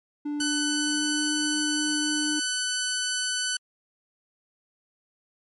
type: tone with pitch glide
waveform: triangle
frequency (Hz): 293.7 to 300.7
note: D4 to D4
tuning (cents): 0 to +41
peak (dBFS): -25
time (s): 0.25-2.4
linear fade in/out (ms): 10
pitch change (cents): +41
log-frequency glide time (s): 0.49-1.27
type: tone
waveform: 10% pulse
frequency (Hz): 1499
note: F#6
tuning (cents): +22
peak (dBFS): -17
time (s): 0.4-3.57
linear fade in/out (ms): 5
effects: MP3 48 kbps